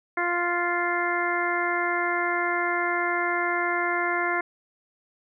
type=harmonic tone; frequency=349.2 Hz; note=F4; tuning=in tune; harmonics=1 / 2 / 3 / 4 / 5 / 6; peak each=-30 / -30 / -30 / -30 / -30 / -30 dBFS; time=0.17-4.41 s; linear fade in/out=5 ms; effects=none